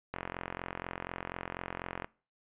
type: click train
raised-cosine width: 0.5 ms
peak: -21 dBFS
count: 85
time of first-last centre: 0.14-2.045 s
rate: 44.1 Hz
effects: noise-tail reverb RT60 0.4 s tail -24 dB re dry + resampled to 8000 Hz